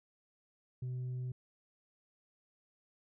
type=tone with tanh clipping; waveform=sine; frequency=126.3 Hz; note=B2; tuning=39 cents sharp; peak=-37 dBFS; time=0.82-1.32 s; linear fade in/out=5 ms; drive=2 dB; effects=none